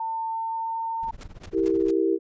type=tone with pitch glide; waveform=sine; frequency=899 to 906.8 Hz; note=A5 to A#5; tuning=+37 to -48 cents; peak=-26 dBFS; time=0-1.11 s; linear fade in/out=5 ms; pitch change=+15 cents; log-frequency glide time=0.36-0.77 s
type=noise with tremolo; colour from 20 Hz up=brown; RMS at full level=-38 dBFS; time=1.02-1.92 s; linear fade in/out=20 ms; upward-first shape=triangle; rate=18 Hz; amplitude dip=100%
type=noise bursts; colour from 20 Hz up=pink; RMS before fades=-41 dBFS; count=4; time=1.21-1.906 s; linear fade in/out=0 ms; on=24 ms; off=200 ms
type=chord; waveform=sine; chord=E diminished; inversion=none; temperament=equal with one note detuned; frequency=329.6 / 392 / 460.8 Hz; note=E4 / G4 / Bb4; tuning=0 / 0 / -20 cents; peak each=-23 / -23 / -27 dBFS; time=1.52-2.19 s; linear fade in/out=50 ms
effects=resampled to 16000 Hz